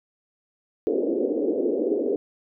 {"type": "band-pass noise", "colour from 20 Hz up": "white", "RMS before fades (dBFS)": -24, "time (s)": [0.87, 2.16], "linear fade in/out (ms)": 0, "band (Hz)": [260, 500], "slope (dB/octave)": 48, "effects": []}